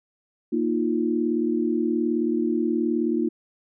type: chord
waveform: sine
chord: Bb suspended fourth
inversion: none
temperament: just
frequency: 233.1 / 310.8 / 349.6 Hz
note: Bb3 / Eb4 / F4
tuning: 0 / -2 / +2 cents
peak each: -25 dBFS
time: 0.52-3.29 s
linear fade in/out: 10 ms
effects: none